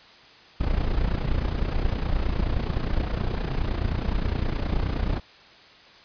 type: noise with amplitude modulation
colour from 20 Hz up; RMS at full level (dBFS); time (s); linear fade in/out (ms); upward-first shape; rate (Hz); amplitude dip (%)
brown; -22; 0.6-5.2; 10; sine; 29.6; 70
effects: white hiss -50 dBFS RMS until 6.04 s + resampled to 11025 Hz